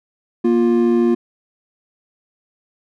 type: tone pair together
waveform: triangle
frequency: 236.8 / 350.7 Hz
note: A#3 / F4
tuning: +27 / +7 cents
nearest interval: perfect fifth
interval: 680 cents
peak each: -13 dBFS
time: 0.44-1.15 s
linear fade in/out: 10 ms
effects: none